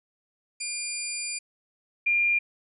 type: tone pair in turn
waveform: 10% pulse / sine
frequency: 2400 / 2400 Hz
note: D7 / D7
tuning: +37 / +37 cents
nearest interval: unison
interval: 0 cents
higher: neither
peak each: -20 dBFS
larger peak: neither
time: 0.6-1.39 / 2.06-2.39 s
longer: first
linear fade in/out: 10 ms
effects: resampled to 24000 Hz